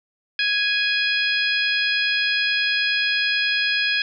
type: harmonic tone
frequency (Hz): 830.6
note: G#5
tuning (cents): 0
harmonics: 2 / 3 / 4 / 5 / 6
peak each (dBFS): -23 / -23 / -25 / -30 / -28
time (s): 0.39-4.02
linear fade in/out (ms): 2
effects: none